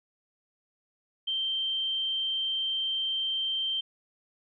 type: tone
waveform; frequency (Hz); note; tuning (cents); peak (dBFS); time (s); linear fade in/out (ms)
sine; 3136; G7; 0; -27; 1.27-3.81; 10
effects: none